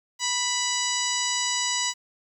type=harmonic tone with a mistuned harmonic; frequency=981 Hz; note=B5; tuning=12 cents flat; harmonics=1 / 2 / 3 / 4 / 5 / 6 / 7 / 8; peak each=-32 / -32 / -32 / -32 / -32 / -32 / -32 / -32 dBFS; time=0.19-1.94 s; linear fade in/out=50 ms; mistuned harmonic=2; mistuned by=+21 cents; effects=9-bit